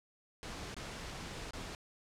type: noise with dropouts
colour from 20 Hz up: pink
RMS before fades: -44 dBFS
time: 0.43-1.75 s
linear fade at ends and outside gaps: 0 ms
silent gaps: 0.744-0.766 / 1.508-1.534 s
effects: low-pass 7000 Hz 12 dB/octave